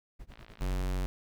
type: noise with tremolo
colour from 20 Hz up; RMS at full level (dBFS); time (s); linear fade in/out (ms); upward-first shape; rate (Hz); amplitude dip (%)
brown; -47; 0.19-0.85; 10; sine; 9.9; 95
type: click train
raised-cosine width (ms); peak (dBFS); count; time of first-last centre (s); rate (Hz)
0.3; -36; 24; 0.32-0.736; 55.3
type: tone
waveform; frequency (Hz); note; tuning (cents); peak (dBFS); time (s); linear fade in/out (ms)
square; 46.25; F#1; 0; -30; 0.61-1.06; 0
effects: none